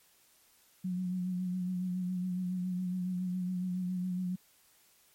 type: tone with vibrato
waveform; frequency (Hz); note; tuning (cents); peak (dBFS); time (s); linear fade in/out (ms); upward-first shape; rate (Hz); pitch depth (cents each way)
sine; 182; F#3; -28; -31; 0.84-4.36; 10; sine; 7.2; 32
effects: white hiss -65 dBFS RMS until 5.14 s + MP3 64 kbps